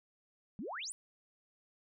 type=exponential sweep; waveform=sine; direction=up; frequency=178.4 to 9956 Hz; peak=-39 dBFS; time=0.59-0.92 s; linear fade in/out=0 ms; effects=none